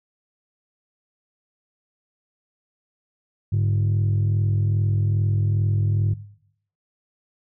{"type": "tone pair together", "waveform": "sine", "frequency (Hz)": [102.46, 144.9], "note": ["G#2", "D3"], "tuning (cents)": [-23, -23], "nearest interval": "tritone", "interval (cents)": 600, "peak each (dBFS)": [-17, -22], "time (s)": [3.52, 6.14], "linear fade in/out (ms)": 10, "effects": ["noise-tail reverb RT60 0.7 s tail -19 dB re dry", "tanh soft clip ceiling -15 dBFS"]}